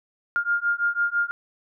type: beating tone pair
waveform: sine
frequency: 1406 / 1412 Hz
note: F6 / F6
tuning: +11 / +19 cents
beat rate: 6 Hz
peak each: -24 / -24 dBFS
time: 0.36-1.31 s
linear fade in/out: 0 ms
effects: none